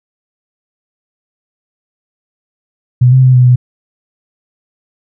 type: tone with pitch steps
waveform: sine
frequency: 124.5 / 130.4 / 128.7 / 125.5 / 124.6 Hz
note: B2 / C3 / C3 / B2 / B2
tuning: +14 / -5 / -28 / +28 / +16 cents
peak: -3 dBFS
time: 3.01-3.56 s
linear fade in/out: 10 ms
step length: 110 ms
effects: none